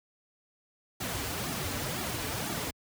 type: noise with flanger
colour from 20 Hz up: pink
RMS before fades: -34 dBFS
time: 1-2.71 s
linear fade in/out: 10 ms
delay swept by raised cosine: 1.9 to 5.7 ms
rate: 2 Hz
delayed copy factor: -0.85
effects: high-pass 60 Hz 12 dB/octave